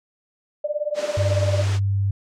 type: tone with tremolo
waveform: sine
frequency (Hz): 595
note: D5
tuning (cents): +22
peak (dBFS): -18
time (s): 0.64-1.64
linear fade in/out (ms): 5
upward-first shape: triangle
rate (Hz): 18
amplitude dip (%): 100
type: band-pass noise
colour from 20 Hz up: pink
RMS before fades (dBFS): -34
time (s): 0.94-1.8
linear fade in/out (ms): 50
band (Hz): 280 to 7300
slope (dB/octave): 24
type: tone with pitch glide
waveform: sine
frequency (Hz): 98 to 98.85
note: G2 to G2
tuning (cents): 0 to +15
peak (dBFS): -18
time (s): 1.17-2.11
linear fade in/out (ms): 5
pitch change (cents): +15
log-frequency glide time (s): 1.48-1.66
effects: none